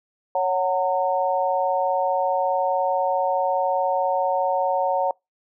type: chord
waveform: sine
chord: F# major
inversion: second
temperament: equal with one note detuned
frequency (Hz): 554.4 / 740 / 915.3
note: C#5 / F#5 / A#5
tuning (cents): 0 / 0 / -32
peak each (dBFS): -23 / -23 / -24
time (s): 0.35-5.11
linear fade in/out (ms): 2
effects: noise-tail reverb RT60 0.2 s tail -26 dB re dry